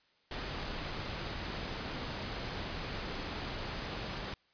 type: noise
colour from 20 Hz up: pink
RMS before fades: -39 dBFS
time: 0.31-4.34 s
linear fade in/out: 2 ms
effects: white hiss -70 dBFS RMS until 4.53 s + resampled to 11025 Hz